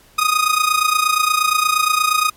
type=tone with amplitude modulation; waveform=sawtooth; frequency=1244.5 Hz; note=D#6; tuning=in tune; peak=-7 dBFS; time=0.18-2.3 s; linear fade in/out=10 ms; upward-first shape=sine; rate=28.5 Hz; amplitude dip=75%; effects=pink hiss -50 dBFS RMS until 2.36 s + MP3 64 kbps